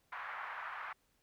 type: band-pass noise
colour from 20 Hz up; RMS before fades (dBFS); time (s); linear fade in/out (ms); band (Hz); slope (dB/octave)
white; -44; 0.12-0.93; 5; 870 to 1700; 24
effects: pink hiss -75 dBFS RMS until 1.22 s